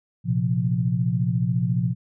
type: chord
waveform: sine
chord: Bb suspended second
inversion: none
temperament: equal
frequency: 116.54 / 130.81 / 174.61 Hz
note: Bb2 / C3 / F3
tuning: 0 / 0 / 0 cents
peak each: -24 dBFS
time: 0.24-1.95 s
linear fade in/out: 50 ms
effects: none